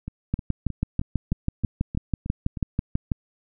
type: two click trains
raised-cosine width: 5 ms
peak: -19 / -10 dBFS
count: 9 / 18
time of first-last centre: 0.08-2.572 / 0.34-3.118 s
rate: 3.21 / 6.12 Hz
effects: none